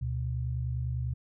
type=tone pair together; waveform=sine; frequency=73.42 / 123.47 Hz; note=D2 / B2; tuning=0 / 0 cents; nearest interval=major sixth; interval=900 cents; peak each=-33 / -31 dBFS; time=0.01-1.14 s; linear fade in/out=10 ms; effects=none